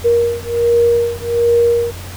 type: beating tone pair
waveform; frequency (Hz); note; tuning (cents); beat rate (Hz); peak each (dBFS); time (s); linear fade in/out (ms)
sine; 470.3 / 471.6; A#4 / A#4; +15 / +20; 1.3; -14; 0.04-1.92; 20
effects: added 90 Hz sine -29 dBFS peak until 2.16 s + pink hiss -33 dBFS RMS until 2.16 s